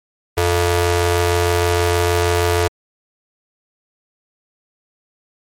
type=ring-modulated tone; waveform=sawtooth; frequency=261.6 Hz; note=C4; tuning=in tune; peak=-7 dBFS; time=0.37-2.68 s; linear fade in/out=10 ms; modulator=174 Hz; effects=MP3 64 kbps